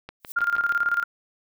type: click train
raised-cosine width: 0.3 ms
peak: -21 dBFS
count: 5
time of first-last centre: 0.09-0.724 s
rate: 6.31 Hz
type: noise with exponential growth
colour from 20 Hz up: violet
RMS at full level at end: -33 dBFS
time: 0.2-0.32 s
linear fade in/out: 0 ms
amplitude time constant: 24 ms
type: tone with tremolo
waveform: sine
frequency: 1402 Hz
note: F6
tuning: 6 cents sharp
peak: -18 dBFS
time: 0.36-1.04 s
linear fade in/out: 10 ms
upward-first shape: square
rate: 18 Hz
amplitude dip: 70%
effects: none